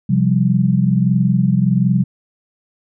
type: chord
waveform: sine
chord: C suspended fourth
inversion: none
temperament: equal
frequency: 130.81 / 174.61 / 196 Hz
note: C3 / F3 / G3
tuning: 0 / 0 / 0 cents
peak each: -16 dBFS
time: 0.09-2.04 s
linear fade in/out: 10 ms
effects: none